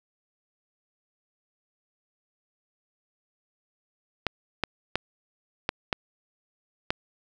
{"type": "clicks", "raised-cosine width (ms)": 0.3, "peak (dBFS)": -8, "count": 6, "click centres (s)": [4.267, 4.637, 4.956, 5.691, 5.928, 6.905], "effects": []}